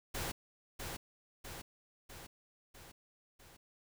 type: noise with echo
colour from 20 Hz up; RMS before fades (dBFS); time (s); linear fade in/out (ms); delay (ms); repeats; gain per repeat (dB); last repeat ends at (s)
pink; -39; 0.14-0.32; 10; 650; 5; -4; 3.57
effects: none